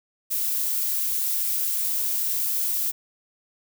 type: noise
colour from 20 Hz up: violet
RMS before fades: -25 dBFS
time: 0.3-2.92 s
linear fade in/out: 20 ms
effects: none